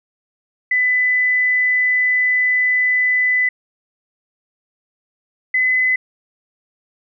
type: tone pair in turn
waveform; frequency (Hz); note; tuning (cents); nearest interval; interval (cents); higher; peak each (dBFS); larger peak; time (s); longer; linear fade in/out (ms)
sine; 2000 / 2019; B6 / B6; +21 / +38; unison; 17; second; -13; neither; 0.71-3.49 / 5.54-5.96; first; 5
effects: none